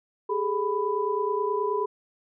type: tone cluster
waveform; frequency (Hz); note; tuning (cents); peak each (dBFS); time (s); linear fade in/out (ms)
sine; 399.6 / 429 / 993; G4 / A4 / B5; +33 / -44 / +9; -28; 0.29-1.86; 10
effects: none